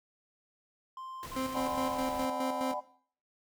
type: tone bursts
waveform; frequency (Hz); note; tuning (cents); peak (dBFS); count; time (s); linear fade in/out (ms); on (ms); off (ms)
triangle; 1046.5; C6; 0; -39; 3; 0.97-1.95; 2; 290; 55
type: noise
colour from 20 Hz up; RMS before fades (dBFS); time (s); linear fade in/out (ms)
pink; -46; 1.23-2.25; 0
type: tone with tremolo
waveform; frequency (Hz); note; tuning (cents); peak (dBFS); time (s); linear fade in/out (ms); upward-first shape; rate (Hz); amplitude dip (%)
30% pulse; 261.6; C4; 0; -29; 1.36-2.74; 5; square; 4.8; 55
type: chord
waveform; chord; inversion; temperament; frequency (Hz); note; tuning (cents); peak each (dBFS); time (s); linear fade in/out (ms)
sine; G# half-diminished seventh; second; just; 598 / 747.5 / 830.6 / 996.7; D5 / F#5 / G#5 / B5; +31 / +17 / 0 / +16; -38 / -38 / -41 / -38; 1.54-2.81; 20
effects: noise-tail reverb RT60 0.5 s tail -17 dB re dry